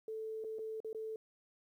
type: tone with dropouts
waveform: sine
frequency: 440 Hz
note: A4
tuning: in tune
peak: -39 dBFS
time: 0.08-1.16 s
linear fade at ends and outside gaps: 2 ms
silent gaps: 0.44-0.445 / 0.586-0.591 / 0.803-0.846 / 0.93-0.947 s
effects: 12-bit